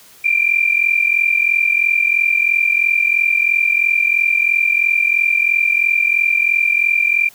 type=tone pair together; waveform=sine; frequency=2353 / 2396 Hz; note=D7 / D7; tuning=+3 / +34 cents; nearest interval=unison; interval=31 cents; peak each=-15 dBFS; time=0.24-7.29 s; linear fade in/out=10 ms; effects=white hiss -45 dBFS RMS until 7.34 s